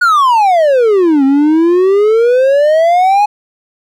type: exponential two-way sweep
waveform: triangle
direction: down then up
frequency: 1480 to 266.2 to 844 Hz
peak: -4 dBFS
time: 0.01-3.26 s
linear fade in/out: 10 ms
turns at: 1.24 s
effects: none